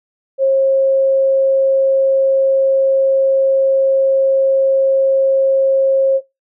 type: tone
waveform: sine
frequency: 538 Hz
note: C5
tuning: 48 cents sharp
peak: -9 dBFS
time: 0.38-6.21 s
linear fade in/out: 50 ms
effects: noise-tail reverb RT60 0.2 s tail -21 dB re dry